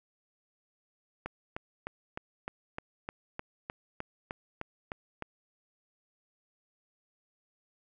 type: click train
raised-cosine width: 0.5 ms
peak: -21 dBFS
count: 14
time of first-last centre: 1.26-5.223 s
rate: 3.28 Hz
effects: none